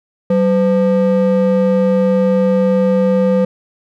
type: ring-modulated tone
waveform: triangle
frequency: 349.2 Hz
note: F4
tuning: in tune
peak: -5 dBFS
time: 0.3-3.45 s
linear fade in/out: 5 ms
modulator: 159 Hz
effects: none